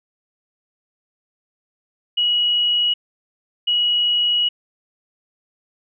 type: tone bursts at uneven times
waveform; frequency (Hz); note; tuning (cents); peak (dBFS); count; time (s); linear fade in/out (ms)
sine; 2912; F#7; -28; -15; 2; 2.17-2.94 / 3.67-4.49; 10
effects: none